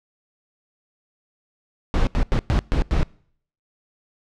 brown noise bursts at uneven times, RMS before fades -18 dBFS, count 6, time 1.94-2.07 / 2.15-2.23 / 2.32-2.39 / 2.5-2.59 / 2.72-2.82 / 2.91-3.03 s, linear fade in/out 0 ms, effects noise-tail reverb RT60 0.6 s tail -24 dB re dry + low-pass 5000 Hz 12 dB/octave

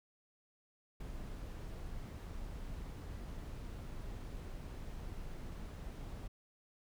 brown noise with ADSR envelope, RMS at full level -42 dBFS, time 1-6.28 s, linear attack 6 ms, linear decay 21 ms, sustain -3 dB, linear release 11 ms, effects none

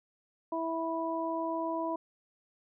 harmonic tone, 327.9 Hz, E4, 9 cents flat, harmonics 1 / 2 / 3, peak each -35 / -35 / -35 dBFS, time 0.52-1.96 s, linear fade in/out 5 ms, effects none

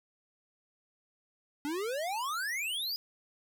square exponential sweep, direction up, 281.1 to 5050 Hz, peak -33 dBFS, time 1.65-2.96 s, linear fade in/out 0 ms, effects none

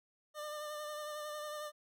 25% pulse tone with vibrato, 600 Hz, D5, 37 cents sharp, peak -37 dBFS, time 0.34-1.72 s, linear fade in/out 50 ms, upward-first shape sine, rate 11 Hz, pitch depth 22 cents each way, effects none

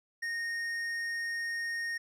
sine tone with tanh clipping, 1852 Hz, A#6, 12 cents flat, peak -34 dBFS, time 0.22-1.98 s, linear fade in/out 10 ms, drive 10 dB, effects none

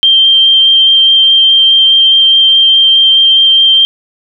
sine tone with vibrato, 3158 Hz, G7, 12 cents sharp, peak -3 dBFS, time 0.03-3.85 s, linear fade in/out 0 ms, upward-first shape sine, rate 4.8 Hz, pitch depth 8 cents each way, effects none

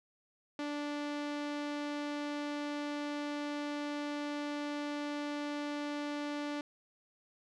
sawtooth tone with low-pass filter, 292.5 Hz, D4, 7 cents flat, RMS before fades -38 dBFS, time 0.59-6.61 s, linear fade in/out 2 ms, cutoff 4700 Hz, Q 0.83, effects none

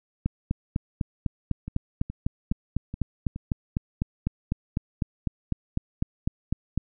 two click trains, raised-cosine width 5 ms, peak -12 / -21 dBFS, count 27 / 5, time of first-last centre 0.26-6.776 / 1.68-3.361 s, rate 3.99 / 2.38 Hz, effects none

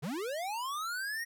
square linear sweep, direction up, 123.47 to 1900 Hz, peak -35 dBFS, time 0.02-1.25 s, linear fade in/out 20 ms, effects none

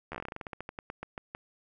slowing click train, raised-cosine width 0.5 ms, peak -23 dBFS, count 21, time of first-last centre 0.12-1.349 s, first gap 12 ms, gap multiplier 1.15, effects none

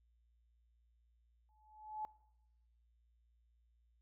sine tone with exponential growth, 858 Hz, A5, 44 cents flat, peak -37 dBFS, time 1.49-2.05 s, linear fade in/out 0 ms, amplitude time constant 120 ms, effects noise-tail reverb RT60 0.9 s tail -22 dB re dry + added 58 Hz sine -70 dBFS peak until 4.01 s

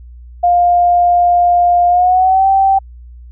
sine tone with pitch glide, 704 to 776.6 Hz, F5 to G5, +14 to -16 cents, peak -7 dBFS, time 0.43-2.79 s, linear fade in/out 10 ms, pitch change +170 cents, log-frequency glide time 1.88-2.47 s, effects added 60 Hz sine -32 dBFS peak until 3.31 s

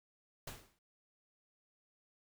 pink noise with exponential decay, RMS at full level -43 dBFS, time 0.47-0.79 s, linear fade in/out 5 ms, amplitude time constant 69 ms, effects none

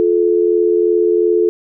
sine tone pair together, 351.4 / 434.2 Hz, F4 / A4, +11 / -23 cents, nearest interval major third, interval 366 cents, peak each -13 dBFS, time 0-1.49 s, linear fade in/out 0 ms, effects none

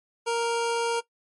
25% pulse tone, 466.2 Hz, A#4, in tune, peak -20 dBFS, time 0.26-1.01 s, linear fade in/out 20 ms, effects noise-tail reverb RT60 0.1 s tail -18 dB re dry + MP3 48 kbps

